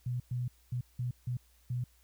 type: tone bursts at uneven times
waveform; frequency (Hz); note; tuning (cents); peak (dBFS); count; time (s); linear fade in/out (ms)
sine; 123.47; B2; 0; -31; 6; 0.06-0.2 / 0.31-0.48 / 0.72-0.81 / 0.99-1.11 / 1.27-1.37 / 1.7-1.84; 5
effects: added 60 Hz sine -64 dBFS peak until 2.03 s + white hiss -68 dBFS RMS until 2.03 s